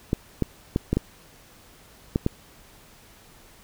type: clicks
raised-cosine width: 3 ms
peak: -8 dBFS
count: 7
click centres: 0.131 / 0.423 / 0.761 / 0.93 / 0.97 / 2.159 / 2.264 s
effects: pink hiss -52 dBFS RMS until 3.63 s